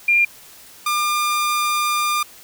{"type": "tone pair in turn", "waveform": ["sine", "sawtooth"], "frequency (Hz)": [2397, 1201], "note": ["D7", "D6"], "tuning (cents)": [35, 38], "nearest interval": "octave", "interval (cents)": 1197, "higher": "first", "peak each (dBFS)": [-12, -14], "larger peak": "first", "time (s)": [[0.08, 0.25], [0.86, 2.23]], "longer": "second", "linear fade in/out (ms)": 5, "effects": ["white hiss -44 dBFS RMS until 2.43 s"]}